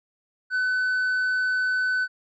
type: tone with tanh clipping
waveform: sine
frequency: 1507 Hz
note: F#6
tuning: 31 cents sharp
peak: -22 dBFS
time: 0.5-2.08 s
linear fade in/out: 50 ms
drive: 3 dB
effects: none